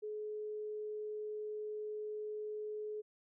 sine tone, 424.9 Hz, G#4, 40 cents sharp, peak -39 dBFS, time 0.02-3.02 s, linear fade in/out 20 ms, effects none

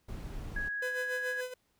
brown noise, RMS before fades -40 dBFS, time 0.08-0.69 s, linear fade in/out 10 ms
sine tone, 1661.2 Hz, G#6, in tune, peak -33 dBFS, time 0.56-1.41 s, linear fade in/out 5 ms
45% pulse tone with tremolo, 504 Hz, B4, 35 cents sharp, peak -34 dBFS, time 0.82-1.54 s, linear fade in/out 5 ms, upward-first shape sine, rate 7 Hz, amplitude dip 70%
effects pink hiss -74 dBFS RMS until 1.79 s

